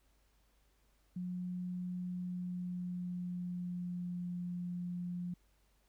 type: tone with pitch glide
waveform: sine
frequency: 180 to 176.81 Hz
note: F#3 to F3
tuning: -47 to +22 cents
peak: -37 dBFS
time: 1.16-5.34 s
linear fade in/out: 5 ms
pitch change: -31 cents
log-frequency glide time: 2.01-4.34 s
effects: added 50 Hz sine -70 dBFS peak until 5.88 s + pink hiss -75 dBFS RMS until 5.88 s